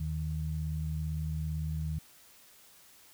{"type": "tone pair together", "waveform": "sine", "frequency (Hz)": [77.78, 155.56], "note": ["D#2", "D#3"], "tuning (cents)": [0, 0], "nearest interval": "octave", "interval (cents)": 1200, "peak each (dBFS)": [-34, -34], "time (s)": [0, 1.99], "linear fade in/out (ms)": 5, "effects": ["white hiss -58 dBFS RMS until 3.13 s"]}